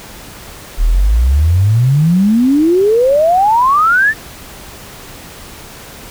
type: exponential sweep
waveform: sine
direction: up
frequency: 36.04 to 1820 Hz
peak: -7 dBFS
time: 0.77-4.14 s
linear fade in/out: 50 ms
effects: pink hiss -33 dBFS RMS until 6.1 s